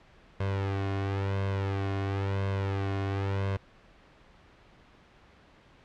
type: tone with flanger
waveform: sawtooth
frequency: 98 Hz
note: G2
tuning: in tune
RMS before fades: -30 dBFS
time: 0.4-3.57 s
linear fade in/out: 5 ms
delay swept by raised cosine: 1.9 to 2.8 ms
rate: 0.97 Hz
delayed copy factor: +0.7
effects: pink hiss -57 dBFS RMS until 5.84 s + low-pass 3000 Hz 12 dB/octave